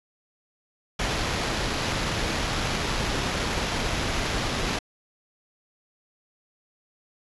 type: noise with sample-and-hold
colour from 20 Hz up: pink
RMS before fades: -27 dBFS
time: 0.99-4.79 s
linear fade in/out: 5 ms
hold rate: 8820 Hz
effects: resampled to 24000 Hz